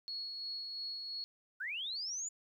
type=tone with tremolo; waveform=sine; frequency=4342 Hz; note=C#8; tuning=37 cents flat; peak=-38 dBFS; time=0.08-1.24 s; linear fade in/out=0 ms; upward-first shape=sine; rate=2.9 Hz; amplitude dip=30%
type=linear sweep; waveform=sine; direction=up; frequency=1416 to 7100 Hz; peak=-37 dBFS; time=1.6-2.29 s; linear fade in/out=10 ms
effects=12-bit